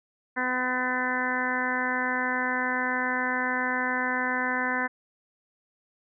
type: harmonic tone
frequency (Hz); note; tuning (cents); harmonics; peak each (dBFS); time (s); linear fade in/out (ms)
252.9; B3; +41; 1 / 2 / 3 / 4 / 5 / 6 / 7 / 8; -33 / -36 / -35 / -32 / -40 / -31 / -30 / -35; 0.36-4.88; 20
effects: none